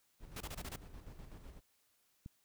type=noise with tremolo; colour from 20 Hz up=brown; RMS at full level=-50 dBFS; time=0.19-1.61 s; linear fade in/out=50 ms; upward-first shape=square; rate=8 Hz; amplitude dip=50%
type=noise bursts; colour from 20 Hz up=pink; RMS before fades=-45 dBFS; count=6; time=0.36-0.761 s; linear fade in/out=5 ms; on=46 ms; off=25 ms
type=click; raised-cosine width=5 ms; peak=-35 dBFS; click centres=2.261 s
effects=white hiss -75 dBFS RMS until 2.44 s